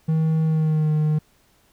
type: tone with pitch glide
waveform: triangle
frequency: 159.2 to 153.25 Hz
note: D#3 to D#3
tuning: +40 to -26 cents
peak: -15 dBFS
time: 0.08-1.19 s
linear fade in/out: 10 ms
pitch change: -66 cents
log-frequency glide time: 0.44-0.92 s
effects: pink hiss -60 dBFS RMS until 1.72 s